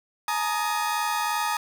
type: chord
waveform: 35% pulse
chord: Ab suspended second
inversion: none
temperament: equal with one note detuned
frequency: 849.5 / 932.3 / 1244.5 Hz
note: Ab5 / Bb5 / Eb6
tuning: +39 / 0 / 0 cents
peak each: -27 dBFS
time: 0.28-1.57 s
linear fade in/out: 2 ms
effects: none